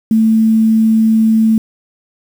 sine tone with quantisation, 221.6 Hz, A3, 13 cents sharp, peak -7 dBFS, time 0.11-1.58 s, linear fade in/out 2 ms, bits 6, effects none

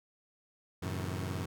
sawtooth chord, F# diminished seventh, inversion none, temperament just, 92.5 / 111 / 133.2 / 159.84 Hz, F#2 / A2 / C3 / Eb3, 0 / +16 / +31 / +47 cents, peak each -33 / -38 / -38 / -38 dBFS, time 0.82-1.46 s, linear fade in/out 10 ms, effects none

